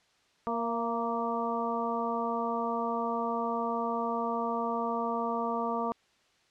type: harmonic tone with a mistuned harmonic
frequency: 233.1 Hz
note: A#3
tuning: in tune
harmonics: 1 / 2 / 3 / 4 / 5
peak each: -35 / -35 / -35 / -35 / -35 dBFS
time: 0.47-5.92 s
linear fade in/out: 0 ms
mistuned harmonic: 3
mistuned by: -31 cents
effects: white hiss -67 dBFS RMS until 6.5 s + low-pass 5000 Hz 12 dB/octave